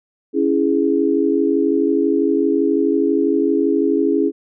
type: chord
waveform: sine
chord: C# minor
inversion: none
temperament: equal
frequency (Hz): 277.2 / 329.6 / 415.3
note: C#4 / E4 / G#4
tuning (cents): 0 / 0 / 0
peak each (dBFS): -18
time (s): 0.33-4.32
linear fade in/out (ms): 50
effects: none